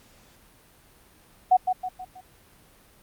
sine tone with echo, 740 Hz, F#5, in tune, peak -13 dBFS, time 1.51-1.57 s, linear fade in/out 10 ms, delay 160 ms, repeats 4, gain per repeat -7 dB, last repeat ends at 2.21 s, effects pink hiss -56 dBFS RMS until 3.02 s + Opus 48 kbps

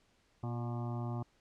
harmonic tone with a mistuned harmonic, 120 Hz, B2, 49 cents flat, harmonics 1 / 2 / 3 / 5 / 6 / 7 / 8 / 9 / 10, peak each -36 / -43 / -47 / -52 / -49 / -51 / -56 / -52 / -56 dBFS, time 0.43-1.23 s, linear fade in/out 5 ms, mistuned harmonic 3, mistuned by -32 cents, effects pink hiss -71 dBFS RMS until 1.4 s + low-pass 7000 Hz 12 dB/octave

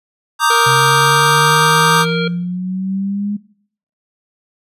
square chord, Eb major seventh, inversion second, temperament equal, 932.3 / 1174.7 / 1244.5 / 1568 Hz, Bb5 / D6 / Eb6 / G6, 0 / 0 / 0 / 0 cents, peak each -17 dBFS, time 0.39-2.06 s, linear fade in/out 50 ms
harmonic tone, 466.2 Hz, A#4, in tune, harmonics 1 / 3 / 5 / 7 / 9, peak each -19 / -24 / -26 / -27 / -29 dBFS, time 0.5-2.28 s, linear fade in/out 5 ms
sine exponential sweep, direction up, 131.6 to 207.4 Hz, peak -17 dBFS, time 0.66-3.37 s, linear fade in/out 10 ms
effects noise-tail reverb RT60 0.6 s tail -20 dB re dry + resampled to 32000 Hz

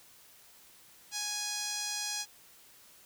sawtooth tone with band-pass filter, 830.6 Hz, G#5, in tune, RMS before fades -36 dBFS, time 1.11-2.26 s, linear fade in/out 50 ms, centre 5900 Hz, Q 1.9, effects white hiss -58 dBFS RMS until 3.05 s

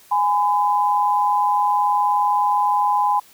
sine tone pair together, 828 / 1008.8 Hz, G#5 / B5, -5 / +36 cents, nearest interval minor third, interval 341 cents, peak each -18 dBFS, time 0.11-3.2 s, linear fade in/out 10 ms, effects white hiss -50 dBFS RMS until 3.33 s

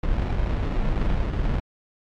brown noise with sample-and-hold, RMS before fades -23 dBFS, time 0.03-1.6 s, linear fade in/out 5 ms, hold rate 1575 Hz, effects low-pass 3000 Hz 12 dB/octave + AAC 64 kbps

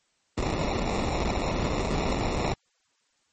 pink noise with sample-and-hold, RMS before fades -27 dBFS, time 0.37-2.54 s, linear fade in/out 10 ms, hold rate 1575 Hz, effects white hiss -70 dBFS RMS until 3.32 s + MP3 32 kbps

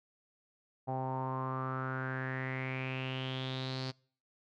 sawtooth tone with low-pass filter sweep, 130.81 Hz, C3, in tune, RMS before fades -37 dBFS, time 0.87-3.92 s, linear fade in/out 20 ms, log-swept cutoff 770 to 4600 Hz, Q 6.8, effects noise-tail reverb RT60 0.5 s tail -26 dB re dry

